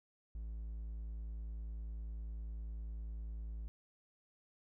triangle tone, 55 Hz, A1, in tune, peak -39 dBFS, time 0.35-3.68 s, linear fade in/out 0 ms, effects none

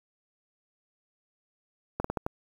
slowing click train, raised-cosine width 1 ms, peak -15 dBFS, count 5, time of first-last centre 2-2.265 s, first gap 44 ms, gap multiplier 1.28, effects 8-bit

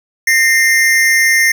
square tone pair together, 1833.8 / 2093 Hz, A#6 / C7, -29 / 0 cents, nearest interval major second, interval 229 cents, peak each -12 dBFS, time 0.27-1.52 s, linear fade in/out 5 ms, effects 8-bit

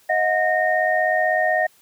sine tone cluster, 629 / 725 / 1845 Hz, D#5 / F#5 / A#6, +19 / -35 / -18 cents, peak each -21 dBFS, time 0.09-1.67 s, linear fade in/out 10 ms, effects white hiss -56 dBFS RMS until 1.81 s + high-pass 60 Hz 12 dB/octave

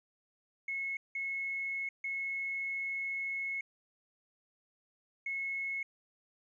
triangle tone bursts at uneven times, 2183 Hz, C#7, 27 cents flat, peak -30 dBFS, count 4, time 0.68-0.97 / 1.15-1.89 / 2.04-3.61 / 5.26-5.83 s, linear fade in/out 5 ms, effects tanh soft clip ceiling -32 dBFS + resampled to 16000 Hz

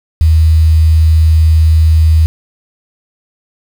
sine tone with quantisation, 79.6 Hz, D#2, 40 cents sharp, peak -4 dBFS, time 0.21-2.26 s, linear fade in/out 0 ms, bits 5, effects none

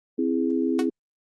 sine chord, C augmented, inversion none, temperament equal, 261.6 / 329.6 / 415.3 Hz, C4 / E4 / G#4, 0 / 0 / 0 cents, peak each -24 / -25 / -28 dBFS, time 0.18-0.9 s, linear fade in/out 10 ms
sawtooth tone with exponential decay, 370 Hz, F#4, in tune, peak -19 dBFS, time 0.79-0.88 s, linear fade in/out 1 ms, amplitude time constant 18 ms
effects Opus 32 kbps

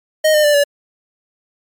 square tone with pitch steps, 622.3 / 605.6 / 589.4 / 573.6 Hz, D#5 / D#5 / D5 / D5, 0 / -47 / +6 / -41 cents, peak -10 dBFS, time 0.24-0.64 s, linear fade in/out 10 ms, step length 100 ms, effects MP3 96 kbps

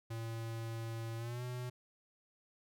square tone with pitch glide, 114 to 124.32 Hz, A#2 to B2, -38 to +12 cents, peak -40 dBFS, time 0.1-1.7 s, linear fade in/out 10 ms, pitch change +150 cents, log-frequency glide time 1.17-1.43 s, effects none

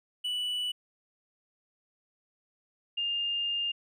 triangle / sine tone pair in turn, 2960 / 2812 Hz, F#7 / F7, 0 / +11 cents, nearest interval minor second, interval 89 cents, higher first, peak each -28 dBFS, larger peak neither, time 0.24-0.72 / 2.97-3.72 s, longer second, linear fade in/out 10 ms, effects none

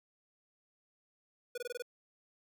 square tone bursts, 488.6 Hz, B4, 19 cents flat, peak -38 dBFS, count 6, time 1.55-1.823 s, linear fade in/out 5 ms, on 28 ms, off 21 ms, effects none

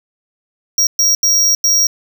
square tone bursts at uneven times, 5650 Hz, F8, 19 cents sharp, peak -10 dBFS, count 4, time 0.78-0.87 / 0.99-1.15 / 1.23-1.55 / 1.64-1.87 s, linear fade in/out 2 ms, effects none

